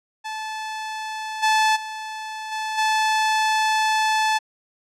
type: tone with level steps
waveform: sawtooth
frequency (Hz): 870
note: A5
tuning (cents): -20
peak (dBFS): -24 / -12 / -26 / -21 / -14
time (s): 0.24-4.39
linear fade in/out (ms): 20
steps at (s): 1.42 / 1.75 / 2.51 / 2.77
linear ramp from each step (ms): 20
effects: low-pass 7000 Hz 12 dB/octave